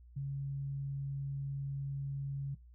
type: tone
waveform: sine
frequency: 138.59 Hz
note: C#3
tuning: in tune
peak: -35 dBFS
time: 0.16-2.55 s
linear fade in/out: 10 ms
effects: noise-tail reverb RT60 0.2 s tail -19 dB re dry + added 60 Hz sine -54 dBFS peak until 2.74 s